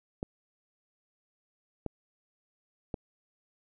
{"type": "clicks", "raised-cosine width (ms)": 2, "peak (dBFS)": -20, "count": 3, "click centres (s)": [0.229, 1.863, 2.942], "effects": []}